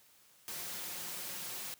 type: noise with comb filter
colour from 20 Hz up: white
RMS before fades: -42 dBFS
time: 0.48-1.74 s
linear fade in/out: 0 ms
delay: 5.6 ms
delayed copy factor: +0.5
effects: white hiss -64 dBFS RMS until 1.79 s + high-pass 60 Hz 12 dB/octave